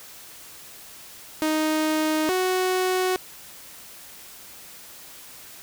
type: tone pair in turn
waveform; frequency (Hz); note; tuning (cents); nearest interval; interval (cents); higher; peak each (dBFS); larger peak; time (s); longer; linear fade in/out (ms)
sawtooth; 311.1 / 370; D#4 / F#4; 0 / 0; minor third; 300; second; -17; neither; 1.42-2.29 / 2.29-3.16; neither; 0
effects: white hiss -44 dBFS RMS until 5.62 s